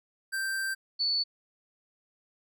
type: tone pair in turn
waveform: square / sine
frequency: 1568 / 4461 Hz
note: G6 / C#8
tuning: 0 / +10 cents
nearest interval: octave + tritone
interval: 1810 cents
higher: second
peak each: -30 / -25 dBFS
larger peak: second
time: 0.32-0.75 / 0.99-1.24 s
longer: first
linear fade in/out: 20 ms
effects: none